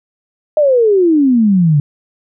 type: exponential sweep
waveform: sine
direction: down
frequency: 623 to 140.4 Hz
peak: -7 dBFS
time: 0.57-1.8 s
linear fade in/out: 2 ms
effects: none